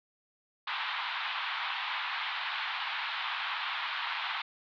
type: band-pass noise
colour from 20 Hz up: pink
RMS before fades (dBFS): -35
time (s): 0.67-4.42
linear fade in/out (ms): 5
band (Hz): 850 to 3900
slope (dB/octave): 48
effects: none